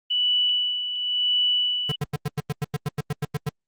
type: tone with tremolo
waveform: sine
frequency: 2962 Hz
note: F#7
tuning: 1 cent sharp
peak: -18 dBFS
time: 0.1-1.96 s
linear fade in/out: 10 ms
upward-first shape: sine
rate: 0.94 Hz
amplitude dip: 60%
type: tone bursts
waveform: square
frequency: 146.9 Hz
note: D3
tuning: 1 cent sharp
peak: -23 dBFS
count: 14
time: 1.89-3.492 s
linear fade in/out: 5 ms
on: 29 ms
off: 92 ms
effects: Opus 24 kbps